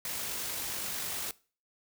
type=noise with amplitude modulation; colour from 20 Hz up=white; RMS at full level=-35 dBFS; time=0.05-1.31 s; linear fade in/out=2 ms; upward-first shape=sine; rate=49.5 Hz; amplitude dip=25%; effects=noise-tail reverb RT60 0.4 s tail -21 dB re dry